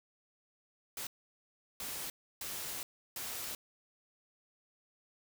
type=noise bursts at uneven times; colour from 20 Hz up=white; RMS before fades=-41 dBFS; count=4; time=0.97-1.07 / 1.8-2.1 / 2.41-2.83 / 3.16-3.55 s; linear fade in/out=2 ms; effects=none